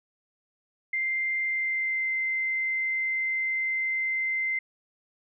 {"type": "tone with pitch glide", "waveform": "sine", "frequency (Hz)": [2093, 2077], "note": ["C7", "C7"], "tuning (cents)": [0, -13], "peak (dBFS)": -25, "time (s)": [0.93, 4.59], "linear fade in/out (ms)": 5, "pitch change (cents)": -13, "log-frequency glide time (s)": [1.42, 2.12], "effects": []}